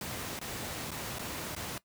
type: noise with dropouts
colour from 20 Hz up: pink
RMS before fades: -38 dBFS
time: 0.01-1.78 s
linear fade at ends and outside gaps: 2 ms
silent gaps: 0.391-0.413 / 0.907-0.915 / 1.186-1.193 / 1.551-1.563 s
effects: noise-tail reverb RT60 0.1 s tail -18 dB re dry + high-pass 80 Hz 12 dB/octave